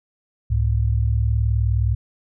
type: tone pair together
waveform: sine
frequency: 67.5 / 106.93 Hz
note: C#2 / A2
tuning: -45 / -49 cents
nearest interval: minor sixth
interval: 796 cents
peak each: -19 dBFS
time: 0.5-1.95 s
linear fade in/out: 10 ms
effects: none